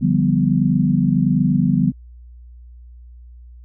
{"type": "chord", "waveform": "sine", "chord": "G dominant seventh", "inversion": "second", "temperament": "equal", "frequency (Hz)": [146.83, 174.61, 196, 246.9], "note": ["D3", "F3", "G3", "B3"], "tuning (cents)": [0, 0, 0, 0], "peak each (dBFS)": -19, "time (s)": [0.01, 1.92], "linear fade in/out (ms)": 20, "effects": ["added 60 Hz sine -38 dBFS peak until 3.64 s"]}